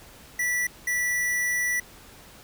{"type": "tone bursts at uneven times", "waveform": "square", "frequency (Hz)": 1960, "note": "B6", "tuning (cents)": -14, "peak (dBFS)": -24, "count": 2, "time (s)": [[0.39, 0.67], [0.87, 1.8]], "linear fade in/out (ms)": 5, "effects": ["pink hiss -49 dBFS RMS until 2.43 s"]}